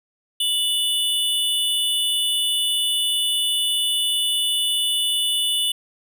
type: tone pair together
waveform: square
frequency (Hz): 2954 / 3505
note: F#7 / A7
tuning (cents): -3 / -7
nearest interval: minor third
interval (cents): 296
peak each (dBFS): -22 / -23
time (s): 0.4-5.72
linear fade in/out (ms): 5
effects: none